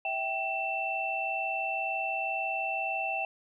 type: tone cluster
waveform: sine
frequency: 655 / 777 / 2677 Hz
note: E5 / G5 / E7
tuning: -11 / -16 / +26 cents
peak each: -37 / -33 / -32 dBFS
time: 0.05-3.25 s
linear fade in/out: 2 ms
effects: none